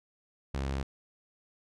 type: tone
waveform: sawtooth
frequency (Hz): 67.8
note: C#2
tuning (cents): -38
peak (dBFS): -27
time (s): 0.54-0.83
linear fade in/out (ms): 5
effects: low-pass 7000 Hz 12 dB/octave